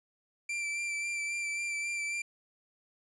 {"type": "tone with vibrato", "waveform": "45% pulse", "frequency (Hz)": 2349, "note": "D7", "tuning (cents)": 0, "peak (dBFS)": -32, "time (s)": [0.49, 2.22], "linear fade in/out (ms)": 5, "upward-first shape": "sine", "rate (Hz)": 3.7, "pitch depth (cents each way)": 21, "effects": ["resampled to 22050 Hz"]}